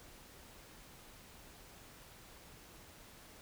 silence, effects pink hiss -57 dBFS RMS until 3.41 s

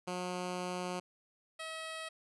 10% pulse tone pair in turn, 180.4 / 641.6 Hz, F#3 / E5, -44 / -47 cents, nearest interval octave + minor seventh, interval 2197 cents, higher second, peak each -28 / -32 dBFS, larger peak first, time 0.07-1 / 1.59-2.09 s, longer first, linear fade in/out 10 ms, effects resampled to 24000 Hz

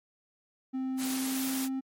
triangle tone with pitch glide, 261.6 to 264.9 Hz, C4 to C4, 0 to +22 cents, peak -28 dBFS, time 0.73-1.81 s, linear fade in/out 20 ms, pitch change +22 cents, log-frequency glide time 1.03-1.42 s
white high-pass noise, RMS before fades -36 dBFS, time 0.97-1.69 s, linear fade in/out 50 ms, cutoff 140 Hz, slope 24 dB/octave
effects MP3 64 kbps

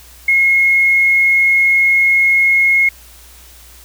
triangle tone with tanh clipping, 2161 Hz, C#7, 45 cents flat, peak -8 dBFS, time 0.28-2.89 s, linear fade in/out 5 ms, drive 2 dB, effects added 60 Hz sine -42 dBFS peak until 3.84 s + white hiss -42 dBFS RMS until 3.84 s

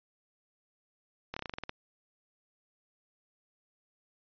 slowing click train, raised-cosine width 0.3 ms, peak -21 dBFS, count 10, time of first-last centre 1.34-1.694 s, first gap 25 ms, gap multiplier 1.11, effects resampled to 11025 Hz

